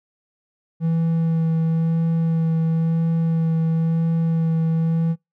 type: tone with vibrato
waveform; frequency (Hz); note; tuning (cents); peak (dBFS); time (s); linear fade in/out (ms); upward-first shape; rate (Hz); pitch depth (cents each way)
triangle; 163.6; E3; -13; -15; 0.8-5.16; 50; sine; 0.98; 13
effects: noise-tail reverb RT60 0.2 s tail -26 dB re dry